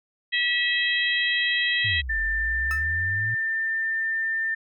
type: harmonic tone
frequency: 647 Hz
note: E5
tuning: 32 cents flat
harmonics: 3 / 4 / 5 / 6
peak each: -23 / -29 / -27 / -31 dBFS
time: 0.32-2.02 s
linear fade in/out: 20 ms
type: exponential two-way sweep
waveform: sine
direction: down then up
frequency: 116.54 to 45 to 116.54 Hz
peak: -29 dBFS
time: 1.84-3.35 s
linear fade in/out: 10 ms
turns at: 2.19 s
type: tone with pitch glide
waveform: sine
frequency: 1784 to 1795.4 Hz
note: A6 to A6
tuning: +23 to +34 cents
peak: -23 dBFS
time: 2.09-4.55 s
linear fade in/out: 10 ms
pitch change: +11 cents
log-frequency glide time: 2.22-4.03 s
type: tone with exponential decay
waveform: 35% pulse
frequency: 1300 Hz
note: E6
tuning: 24 cents flat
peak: -26 dBFS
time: 2.71-2.87 s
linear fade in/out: 0 ms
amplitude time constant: 33 ms
effects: none